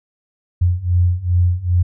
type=beating tone pair; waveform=sine; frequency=87.31 / 89.81 Hz; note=F2 / F2; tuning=0 / +49 cents; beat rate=2.5 Hz; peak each=-17 / -15 dBFS; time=0.61-1.83 s; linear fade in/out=10 ms; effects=none